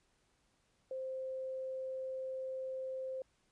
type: tone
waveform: sine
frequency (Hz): 523.3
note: C5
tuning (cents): 0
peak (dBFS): -38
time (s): 0.91-3.22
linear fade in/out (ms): 2
effects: pink hiss -75 dBFS RMS until 3.51 s + resampled to 22050 Hz